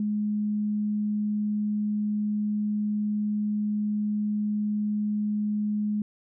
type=tone; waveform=sine; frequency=209.7 Hz; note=G#3; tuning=17 cents sharp; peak=-24 dBFS; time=0-6.02 s; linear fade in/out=2 ms; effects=none